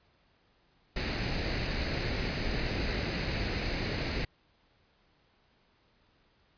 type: noise with comb filter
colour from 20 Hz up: pink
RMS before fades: -32 dBFS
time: 0.96-4.25 s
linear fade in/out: 5 ms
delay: 0.45 ms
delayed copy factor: +0.5
effects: pink hiss -68 dBFS RMS until 6.57 s + resampled to 11025 Hz